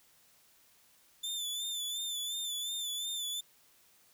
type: tone with vibrato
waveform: sawtooth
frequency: 3527 Hz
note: A7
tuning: 3 cents sharp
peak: -32 dBFS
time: 1.23-3.41 s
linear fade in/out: 10 ms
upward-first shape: sine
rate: 2.8 Hz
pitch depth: 49 cents each way
effects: white hiss -65 dBFS RMS until 4.13 s